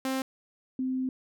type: tone pair in turn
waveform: sawtooth / sine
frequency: 264 / 258.9 Hz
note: C4 / C4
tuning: +16 / -18 cents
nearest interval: unison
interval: 34 cents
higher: first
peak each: -24 / -27 dBFS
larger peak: first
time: 0.05-0.22 / 0.79-1.09 s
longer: second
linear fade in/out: 2 ms
effects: none